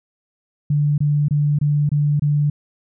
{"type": "tone bursts", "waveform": "sine", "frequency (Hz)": 146.83, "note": "D3", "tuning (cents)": 0, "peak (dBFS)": -14, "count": 6, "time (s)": [0.7, 2.5], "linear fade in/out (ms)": 5, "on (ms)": 280, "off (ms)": 24, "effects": []}